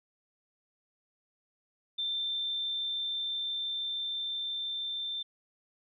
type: tone with level ramp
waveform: sine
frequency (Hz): 3567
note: A7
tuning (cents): +23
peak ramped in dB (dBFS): -30 to -33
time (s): 1.98-5.23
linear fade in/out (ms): 10
effects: none